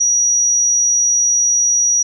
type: tone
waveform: sine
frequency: 5790 Hz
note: F#8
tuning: 38 cents flat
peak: -11 dBFS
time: 0-2.03 s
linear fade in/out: 10 ms
effects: none